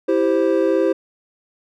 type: chord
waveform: triangle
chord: C major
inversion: first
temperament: equal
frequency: 329.6 / 392 / 523.3 Hz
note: E4 / G4 / C5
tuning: 0 / 0 / 0 cents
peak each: -17 dBFS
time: 0.08-0.93 s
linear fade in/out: 10 ms
effects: none